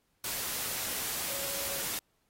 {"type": "tone in noise", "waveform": "sine", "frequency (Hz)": 554.4, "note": "C#5", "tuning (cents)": 0, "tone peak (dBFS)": -45, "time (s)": [1.3, 1.81], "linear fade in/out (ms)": 2, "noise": "white", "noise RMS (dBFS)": -35, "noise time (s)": [0.24, 1.99], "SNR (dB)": -13, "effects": ["pink hiss -75 dBFS RMS until 2.29 s", "AAC 48 kbps"]}